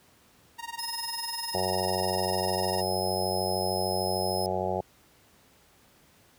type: tone with tremolo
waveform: sawtooth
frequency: 932.3 Hz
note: A#5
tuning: in tune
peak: -29 dBFS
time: 0.58-2.83 s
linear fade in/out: 20 ms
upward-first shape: sine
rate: 20 Hz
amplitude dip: 90%
type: tone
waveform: sawtooth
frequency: 5140 Hz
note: E8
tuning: 45 cents flat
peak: -31 dBFS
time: 0.79-4.46 s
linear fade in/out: 0 ms
type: harmonic tone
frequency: 93.2 Hz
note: F#2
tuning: 13 cents sharp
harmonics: 1 / 2 / 4 / 5 / 6 / 7 / 8 / 9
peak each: -37 / -37 / -34 / -36 / -34 / -34 / -34 / -35 dBFS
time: 1.54-4.81 s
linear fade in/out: 5 ms
effects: pink hiss -60 dBFS RMS until 6.38 s + high-pass 60 Hz 12 dB/octave